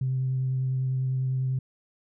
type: tone with vibrato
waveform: sine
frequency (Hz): 130.4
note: C3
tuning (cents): -5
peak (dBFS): -23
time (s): 0.01-1.59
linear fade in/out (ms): 5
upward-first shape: square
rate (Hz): 10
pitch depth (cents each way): 9
effects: tanh soft clip ceiling -19 dBFS